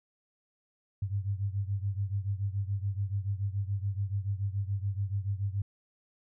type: beating tone pair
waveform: sine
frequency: 97.3 / 104.3 Hz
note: G2 / G#2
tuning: -12 / +8 cents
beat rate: 7 Hz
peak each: -31 / -34 dBFS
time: 1.02-5.62 s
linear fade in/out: 5 ms
effects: none